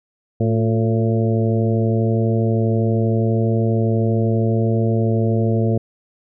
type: harmonic tone with a mistuned harmonic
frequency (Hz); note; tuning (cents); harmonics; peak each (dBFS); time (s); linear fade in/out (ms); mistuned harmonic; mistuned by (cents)
112.4; A2; +37; 1 / 2 / 3 / 4 / 5 / 6; -17 / -21 / -25 / -24 / -28 / -30; 0.4-5.78; 5; 3; +62
effects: none